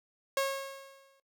sawtooth tone with exponential decay, 545 Hz, C#5, 29 cents flat, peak -22 dBFS, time 0.37-1.2 s, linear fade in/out 2 ms, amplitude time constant 180 ms, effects noise-tail reverb RT60 0.1 s tail -21 dB re dry

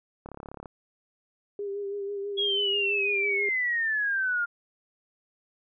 click train, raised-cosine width 1 ms, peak -26 dBFS, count 15, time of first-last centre 0.26-0.658 s, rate 35.2 Hz
sine tone with vibrato, 401.9 Hz, G4, 43 cents sharp, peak -30 dBFS, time 1.59-3.49 s, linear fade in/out 2 ms, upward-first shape sine, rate 6.1 Hz, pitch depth 31 cents each way
sine exponential sweep, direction down, 3341 to 1396.9 Hz, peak -24 dBFS, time 2.37-4.46 s, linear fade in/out 20 ms
effects none

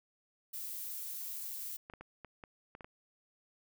violet noise, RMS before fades -42 dBFS, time 0.53-1.77 s, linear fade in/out 10 ms
clicks, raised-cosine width 0.5 ms, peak -33 dBFS, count 8, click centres 1.899 / 1.937 / 2.01 / 2.247 / 2.438 / 2.751 / 2.808 / 2.845 s
effects none

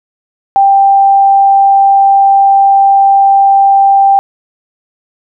sine tone, 788 Hz, G5, 9 cents sharp, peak -3 dBFS, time 0.56-4.19 s, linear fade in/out 0 ms, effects none

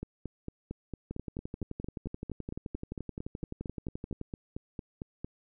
two click trains, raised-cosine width 3 ms, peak -24 / -24 dBFS, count 24 / 37, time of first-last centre 0.03-5.245 / 1.11-4.213 s, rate 4.41 / 11.6 Hz, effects none

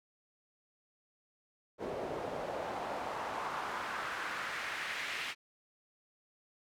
pink noise with band-pass filter sweep, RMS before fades -39 dBFS, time 1.78-5.35 s, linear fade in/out 50 ms, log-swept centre 470 to 2400 Hz, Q 1.8, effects none

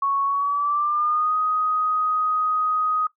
sine tone with pitch glide, 1108.7 to 1251.7 Hz, C#6 to D#6, 0 to +10 cents, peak -19 dBFS, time 0.02-3.07 s, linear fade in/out 5 ms, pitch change +210 cents, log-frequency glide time 0.25-1.36 s, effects noise-tail reverb RT60 0.1 s tail -17 dB re dry

